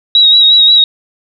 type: tone with vibrato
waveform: sine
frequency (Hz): 3831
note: A#7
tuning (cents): +47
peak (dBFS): -3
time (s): 0.15-0.84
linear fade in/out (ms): 2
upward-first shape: sine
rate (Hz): 5.6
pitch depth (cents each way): 38
effects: none